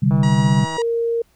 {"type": "chord", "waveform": "sine", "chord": "C suspended second", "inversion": "none", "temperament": "equal", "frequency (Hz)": [130.81, 146.83, 196], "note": ["C3", "D3", "G3"], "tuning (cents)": [0, 0, 0], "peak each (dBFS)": -17, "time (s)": [0.02, 0.65], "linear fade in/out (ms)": 10}
{"type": "click train", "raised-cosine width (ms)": 1, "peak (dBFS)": -17, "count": 107, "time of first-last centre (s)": [0.11, 0.768], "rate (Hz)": 161}
{"type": "harmonic tone", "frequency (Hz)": 955, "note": "A#5", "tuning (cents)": 42, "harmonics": [1, 2, 3, 4, 5, 6, 7, 8, 9], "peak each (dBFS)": [-26, -32, -36, -38, -40, -42, -43, -44, -45], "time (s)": [0.23, 0.82], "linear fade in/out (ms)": 2}
{"type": "tone", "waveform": "sine", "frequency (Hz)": 464, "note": "A#4", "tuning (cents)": -8, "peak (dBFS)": -17, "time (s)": [0.78, 1.22], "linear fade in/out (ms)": 5}
{"effects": ["added 60 Hz sine -60 dBFS peak until 1.35 s", "pink hiss -60 dBFS RMS until 1.35 s"]}